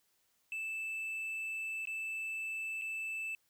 triangle tone with dropouts, 2637 Hz, E7, in tune, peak -35 dBFS, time 0.52-3.35 s, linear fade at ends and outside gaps 1 ms, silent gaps 1.854-1.872 / 2.814-2.819 s, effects white hiss -75 dBFS RMS until 3.49 s

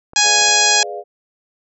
clicks, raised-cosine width 1 ms, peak -24 dBFS, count 6, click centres 0.134 / 0.19 / 0.264 / 0.385 / 0.418 / 0.487 s
harmonic tone, 830.6 Hz, G#5, in tune, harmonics 1 / 2 / 3 / 4 / 5 / 6 / 7 / 8 / 9, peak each -20 / -20 / -20 / -20 / -20 / -20 / -20 / -20 / -20 dBFS, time 0.16-0.83 s, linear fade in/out 2 ms
sine chord, G# diminished seventh, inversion none, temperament equal with one note detuned, 415.3 / 493.9 / 594.5 / 698.5 Hz, G#4 / B4 / D5 / F5, 0 / 0 / +21 / 0 cents, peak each -29 / -33 / -31 / -29 dBFS, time 0.22-1.04 s, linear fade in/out 50 ms
effects none

